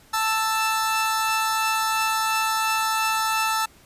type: tone pair together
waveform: sawtooth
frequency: 882.3 / 1322 Hz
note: A5 / E6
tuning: +5 / +5 cents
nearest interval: perfect fifth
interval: 700 cents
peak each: -20 dBFS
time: 0.13-3.66 s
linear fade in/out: 10 ms
effects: pink hiss -53 dBFS RMS until 3.85 s + resampled to 32000 Hz